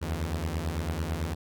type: beating tone pair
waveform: sawtooth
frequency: 76 / 85 Hz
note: D#2 / F2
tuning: -40 / -46 cents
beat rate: 9 Hz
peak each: -28 / -28 dBFS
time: 0.01-1.35 s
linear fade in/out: 20 ms
effects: none